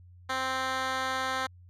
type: tone with band-pass filter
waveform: 10% pulse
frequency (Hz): 261.6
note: C4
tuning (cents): 0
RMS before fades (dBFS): -31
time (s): 0.29-1.47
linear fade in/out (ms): 10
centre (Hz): 2000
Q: 0.64
effects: added 89 Hz sine -50 dBFS peak until 1.69 s